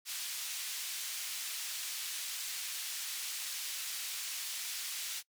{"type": "band-pass noise", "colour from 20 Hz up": "pink", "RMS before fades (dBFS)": -40, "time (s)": [0.05, 5.23], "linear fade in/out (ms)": 50, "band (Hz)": [3000, 16000], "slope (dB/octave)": 12, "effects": ["noise-tail reverb RT60 0.1 s tail -22 dB re dry"]}